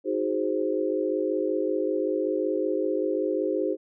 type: chord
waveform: sine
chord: Ab dominant seventh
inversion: second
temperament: equal with one note detuned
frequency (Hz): 314.4 / 370 / 415.3 / 523.3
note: Eb4 / Gb4 / Ab4 / C5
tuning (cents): +18 / 0 / 0 / 0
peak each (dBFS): -29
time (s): 0.04-3.77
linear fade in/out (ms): 50
effects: none